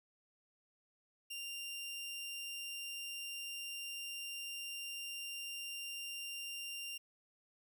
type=tone; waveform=sawtooth; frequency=2786 Hz; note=F7; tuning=5 cents flat; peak=-39 dBFS; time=1.3-6.98 s; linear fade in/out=10 ms; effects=none